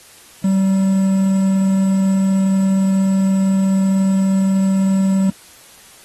triangle tone with quantisation, 192.7 Hz, G3, 29 cents flat, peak -10 dBFS, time 0.44-5.3 s, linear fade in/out 5 ms, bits 6, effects white hiss -44 dBFS RMS until 6.04 s + AAC 32 kbps

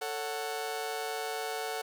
sawtooth chord, F# minor, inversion first, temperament just, 444 / 555 / 740 Hz, A4 / C#5 / F#5, +16 / +2 / 0 cents, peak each -33 / -39 / -33 dBFS, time 0.01-1.82 s, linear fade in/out 10 ms, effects none

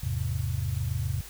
sine chord, E augmented, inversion none, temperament equal, 82.41 / 103.83 / 130.81 Hz, E2 / G#2 / B#2, 0 / 0 / 0 cents, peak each -31 dBFS, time 0.03-1.21 s, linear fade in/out 5 ms, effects added 47 Hz sine -46 dBFS peak until 1.29 s + white hiss -46 dBFS RMS until 1.29 s

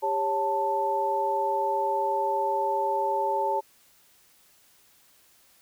sine tone cluster, 398 / 553 / 884 Hz, G4 / C#5 / A5, +26 / -4 / +8 cents, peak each -31 / -30 / -25 dBFS, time 0.02-3.61 s, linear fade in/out 20 ms, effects white hiss -60 dBFS RMS until 5.61 s

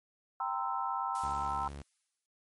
sine chord, C dominant seventh, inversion second, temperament equal with one note detuned, 784 / 932.3 / 1030.9 / 1318.5 Hz, G5 / Bb5 / C6 / E6, 0 / 0 / -26 / 0 cents, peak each -37 dBFS, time 0.4-1.68 s, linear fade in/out 2 ms
blue noise with exponential decay, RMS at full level -44 dBFS, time 1.15-2.26 s, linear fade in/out 1 ms, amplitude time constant 240 ms
sawtooth tone, 70.8 Hz, C#2, 37 cents sharp, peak -38 dBFS, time 1.23-1.82 s, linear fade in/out 5 ms
effects MP3 48 kbps

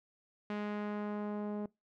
sawtooth tone with low-pass filter sweep, 208.1 Hz, G#3, 4 cents sharp, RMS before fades -38 dBFS, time 0.5-1.66 s, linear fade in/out 2 ms, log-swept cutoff 2600 to 680 Hz, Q 0.9, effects noise-tail reverb RT60 0.2 s tail -23 dB re dry

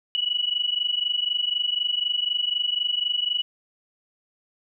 sine tone pair together, 2926 / 2950 Hz, F#7 / F#7, -20 / -6 cents, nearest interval unison, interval 14 cents, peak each -25 dBFS, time 0.15-3.42 s, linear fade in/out 0 ms, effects none

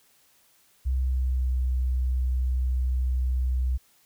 sine tone with pitch glide, 64.7 to 63.33 Hz, C2 to B1, -19 to +44 cents, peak -22 dBFS, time 0.85-3.78 s, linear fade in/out 20 ms, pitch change -37 cents, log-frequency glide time 0.98-1.53 s, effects white hiss -62 dBFS RMS until 4.05 s

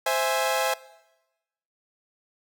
sawtooth chord, C augmented, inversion none, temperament equal, 523.3 / 659.3 / 830.6 Hz, C5 / E5 / G#5, 0 / 0 / 0 cents, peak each -23 dBFS, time 0.06-0.74 s, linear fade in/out 5 ms, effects noise-tail reverb RT60 1.0 s tail -20 dB re dry

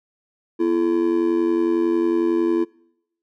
triangle tone with amplitude modulation, 337.4 Hz, E4, 40 cents sharp, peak -11 dBFS, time 0.59-2.65 s, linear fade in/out 20 ms, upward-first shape sine, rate 91 Hz, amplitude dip 80%, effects noise-tail reverb RT60 0.8 s tail -25 dB re dry

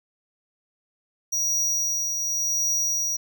square tone with tremolo, 5770 Hz, F#8, 44 cents flat, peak -21 dBFS, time 1.32-3.17 s, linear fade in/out 10 ms, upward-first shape triangle, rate 0.9 Hz, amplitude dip 40%, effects none

